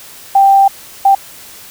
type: tone bursts at uneven times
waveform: sine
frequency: 786 Hz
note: G5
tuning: 4 cents sharp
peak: -4 dBFS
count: 2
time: 0.35-0.68 / 1.05-1.15 s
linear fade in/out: 5 ms
effects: white hiss -35 dBFS RMS until 1.7 s